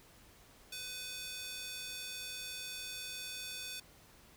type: tone with high-pass filter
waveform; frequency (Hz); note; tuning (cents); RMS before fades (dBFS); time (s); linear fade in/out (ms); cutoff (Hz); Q
square; 502; B4; +28; -44; 0.72-3.8; 5; 3300; 1.3
effects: pink hiss -61 dBFS RMS until 4.36 s